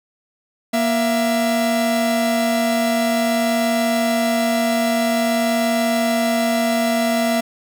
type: tone pair together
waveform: 45% pulse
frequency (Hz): 236.5 / 669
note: A#3 / E5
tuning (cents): +25 / +25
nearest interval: octave + tritone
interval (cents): 1800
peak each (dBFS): -19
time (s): 0.73-7.41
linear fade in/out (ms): 10
effects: none